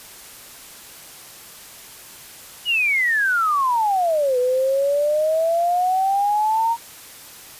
sine exponential two-way sweep, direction down then up, 2960 to 493 to 936 Hz, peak -16 dBFS, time 2.65-6.77 s, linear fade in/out 50 ms, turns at 4.38 s, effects white hiss -41 dBFS RMS until 7.59 s + resampled to 32000 Hz

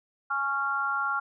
harmonic tone, 277.2 Hz, C#4, in tune, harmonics 3 / 4 / 5, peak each -34 / -32 / -27 dBFS, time 0.3-1.2 s, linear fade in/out 10 ms, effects none

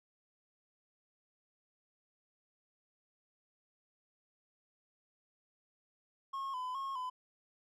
triangle tone with vibrato, 1046.5 Hz, C6, in tune, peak -35 dBFS, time 6.33-7.1 s, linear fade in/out 10 ms, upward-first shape square, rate 2.4 Hz, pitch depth 63 cents each way, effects none

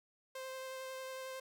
sawtooth tone with vibrato, 523.3 Hz, C5, in tune, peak -39 dBFS, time 0.35-1.4 s, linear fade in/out 5 ms, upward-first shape sine, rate 11 Hz, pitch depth 10 cents each way, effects none

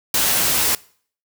white noise with comb filter, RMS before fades -18 dBFS, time 0.14-0.75 s, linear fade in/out 2 ms, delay 12 ms, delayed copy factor +0.5, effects noise-tail reverb RT60 0.5 s tail -22 dB re dry

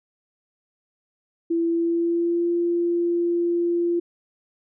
sine tone with pitch glide, 334.7 to 344.3 Hz, E4 to F4, +26 to -25 cents, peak -19 dBFS, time 1.5-4 s, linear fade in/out 10 ms, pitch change +49 cents, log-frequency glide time 1.68-2.5 s, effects none

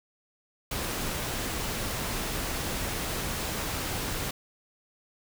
pink noise, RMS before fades -32 dBFS, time 0.71-4.31 s, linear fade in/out 5 ms, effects none

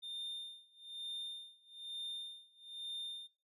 triangle tone with tremolo, 3619 Hz, A7, 48 cents sharp, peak -38 dBFS, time 0.02-3.28 s, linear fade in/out 20 ms, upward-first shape sine, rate 1.1 Hz, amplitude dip 95%, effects noise-tail reverb RT60 0.3 s tail -18 dB re dry + resampled to 32000 Hz

